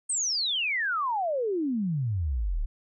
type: exponential sweep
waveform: sine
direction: down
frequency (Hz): 8700 to 32.7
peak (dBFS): -25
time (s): 0.09-2.66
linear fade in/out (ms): 10
effects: none